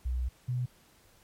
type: tone pair in turn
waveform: sine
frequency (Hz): 62.3 / 124.6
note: B1 / B2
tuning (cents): +16 / +16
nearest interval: octave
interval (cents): 1200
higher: second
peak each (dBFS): -28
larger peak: neither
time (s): 0.05-0.29 / 0.48-0.66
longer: first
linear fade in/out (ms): 10
effects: pink hiss -62 dBFS RMS until 1.23 s + MP3 64 kbps